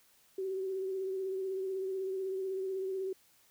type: tone with vibrato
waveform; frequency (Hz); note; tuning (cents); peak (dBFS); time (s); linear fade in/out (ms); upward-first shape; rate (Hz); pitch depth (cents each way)
sine; 381.2; G4; -48; -33; 0.38-3.13; 5; triangle; 16; 36
effects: white hiss -66 dBFS RMS until 3.5 s